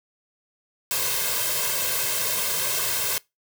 white noise with comb filter, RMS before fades -25 dBFS, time 0.91-3.18 s, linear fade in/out 0 ms, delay 1.9 ms, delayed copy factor +0.9, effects noise-tail reverb RT60 0.2 s tail -23 dB re dry + high-pass 100 Hz 12 dB/octave

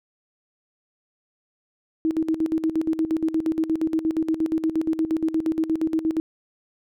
sine tone with tremolo, 320 Hz, D#4, 49 cents sharp, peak -18 dBFS, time 2.05-6.2 s, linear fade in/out 0 ms, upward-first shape square, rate 8.5 Hz, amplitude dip 75%, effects none

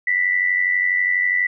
sine tone with amplitude modulation, 1975.5 Hz, B6, in tune, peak -13 dBFS, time 0.07-1.47 s, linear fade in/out 5 ms, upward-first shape sine, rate 92.2 Hz, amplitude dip 65%, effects none

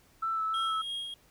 sine tone with vibrato, 1318.5 Hz, E6, in tune, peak -28 dBFS, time 0.22-0.82 s, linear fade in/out 10 ms, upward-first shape sine, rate 3.2 Hz, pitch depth 18 cents each way
triangle tone with tremolo, 3263 Hz, G#7, 31 cents flat, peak -31 dBFS, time 0.54-1.14 s, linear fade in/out 2 ms, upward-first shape sine, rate 3.1 Hz, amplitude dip 45%
effects tanh soft clip ceiling -19 dBFS + pink hiss -63 dBFS RMS until 1.3 s

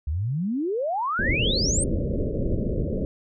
sine exponential sweep, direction up, 68 to 9010 Hz, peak -23 dBFS, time 0.07-1.84 s, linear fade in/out 5 ms
pink low-pass noise, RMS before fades -25 dBFS, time 1.19-3.05 s, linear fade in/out 0 ms, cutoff 590 Hz, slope 96 dB/octave
effects none

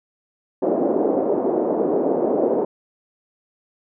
pink band-pass noise, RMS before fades -20 dBFS, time 0.62-2.65 s, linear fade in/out 5 ms, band 290 to 620 Hz, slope 24 dB/octave, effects none

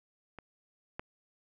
clicks, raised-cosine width 0.5 ms, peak -30 / -22 dBFS, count 2, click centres 0.387 / 0.995 s, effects none

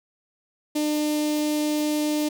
sawtooth tone with notch filter, 300.8 Hz, D4, 42 cents sharp, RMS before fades -24 dBFS, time 0.75-2.29 s, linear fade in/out 10 ms, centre 1400 Hz, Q 0.55, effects none

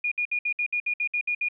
sine tone bursts, 2438 Hz, D#7, 36 cents flat, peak -23 dBFS, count 11, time 0.04-1.486 s, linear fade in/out 5 ms, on 76 ms, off 61 ms, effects none

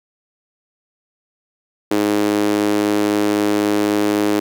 sawtooth tone with high-pass filter, 103.83 Hz, G#2, in tune, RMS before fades -17 dBFS, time 1.91-4.4 s, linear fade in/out 5 ms, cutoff 330 Hz, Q 3.3, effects none

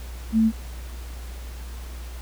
sine tone, 222.2 Hz, A3, 17 cents sharp, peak -15 dBFS, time 0.32-0.52 s, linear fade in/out 50 ms, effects added 60 Hz sine -33 dBFS peak until 2.21 s + pink hiss -45 dBFS RMS until 2.21 s

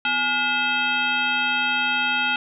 sine tone with frequency modulation, 2021 Hz, B6, 39 cents sharp, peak -19 dBFS, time 0.05-2.36 s, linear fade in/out 2 ms, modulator 590 Hz, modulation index 2.1, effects none

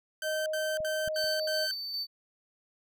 sawtooth tone bursts, 1548 Hz, G6, 22 cents flat, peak -30 dBFS, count 5, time 0.22-1.712 s, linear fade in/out 2 ms, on 240 ms, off 73 ms
sine tone, 623 Hz, D#5, 2 cents sharp, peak -30 dBFS, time 0.22-1.68 s, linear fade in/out 50 ms
clicks, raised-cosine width 5 ms, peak -35 / -32 / -42 dBFS, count 3, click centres 0.804 / 1.077 / 1.242 s
triangle tone with tremolo, 4550 Hz, C#8, 44 cents sharp, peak -30 dBFS, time 1.14-2.07 s, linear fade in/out 50 ms, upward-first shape square, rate 2.5 Hz, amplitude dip 35%
effects none

